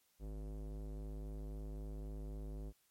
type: tone with low-pass filter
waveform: square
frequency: 51.91 Hz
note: G#1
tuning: in tune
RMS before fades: -45 dBFS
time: 0.19-2.73 s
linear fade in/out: 50 ms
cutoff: 480 Hz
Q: 1.2
effects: white hiss -75 dBFS RMS until 2.9 s + MP3 64 kbps